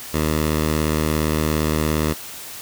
10% pulse tone, 77.3 Hz, D#2, 11 cents flat, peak -10 dBFS, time 0.13-2.14 s, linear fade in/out 20 ms, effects white hiss -35 dBFS RMS until 2.61 s

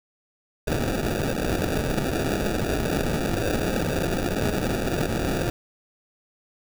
white noise with sample-and-hold, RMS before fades -25 dBFS, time 0.67-5.5 s, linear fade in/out 2 ms, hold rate 1050 Hz, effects none

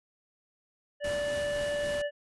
harmonic tone, 583 Hz, D5, 13 cents flat, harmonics 1 / 3 / 5, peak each -29 / -38 / -44 dBFS, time 1-2.11 s, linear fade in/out 50 ms
pink noise with tremolo, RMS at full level -40 dBFS, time 1.04-2.02 s, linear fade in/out 5 ms, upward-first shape sine, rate 3.8 Hz, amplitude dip 25%
effects resampled to 24000 Hz

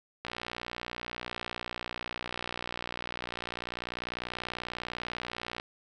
click train, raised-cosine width 0.3 ms, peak -19 dBFS, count 323, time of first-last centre 0.25-5.599 s, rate 60.2 Hz, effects none

